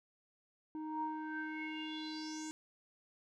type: tone with low-pass filter sweep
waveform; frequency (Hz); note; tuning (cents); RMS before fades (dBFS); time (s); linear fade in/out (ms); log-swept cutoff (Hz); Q
square; 311.1; D#4; 0; -42; 0.75-2.51; 0; 650 to 7400; 6.9
effects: none